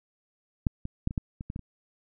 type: clicks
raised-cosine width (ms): 5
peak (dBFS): -11 / -21 / -13 / -23 / -15 / -24 / -22 / -22 / -30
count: 9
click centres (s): 0.668 / 0.854 / 1.074 / 1.109 / 1.178 / 1.409 / 1.501 / 1.561 / 1.593
effects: none